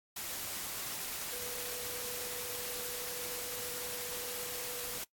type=tone in noise; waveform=sine; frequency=489.9 Hz; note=B4; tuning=14 cents flat; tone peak=-47 dBFS; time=1.32-4.98 s; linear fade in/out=5 ms; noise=white; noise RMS=-40 dBFS; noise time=0.16-5.04 s; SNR=-10 dB; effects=noise-tail reverb RT60 0.1 s tail -20 dB re dry + AAC 64 kbps